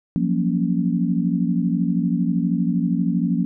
sine chord, Gb major seventh, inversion third, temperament equal with one note detuned, 174.61 / 187.25 / 233.1 / 277.2 Hz, F3 / Gb3 / Bb3 / Db4, 0 / +21 / 0 / 0 cents, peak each -21 / -25 / -23 / -25 dBFS, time 0.16-3.45 s, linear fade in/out 0 ms, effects none

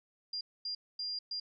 sine tone bursts at uneven times, 4800 Hz, D8, 37 cents sharp, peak -35 dBFS, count 4, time 0.33-0.41 / 0.65-0.75 / 0.99-1.19 / 1.31-1.4 s, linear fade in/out 5 ms, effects none

